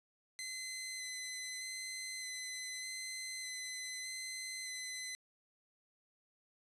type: tone with vibrato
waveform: 15% pulse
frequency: 2038 Hz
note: C7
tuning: 46 cents flat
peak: -35 dBFS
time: 0.39-5.15 s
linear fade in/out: 0 ms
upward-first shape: square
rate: 0.82 Hz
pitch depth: 10 cents each way
effects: resampled to 32000 Hz + 12-bit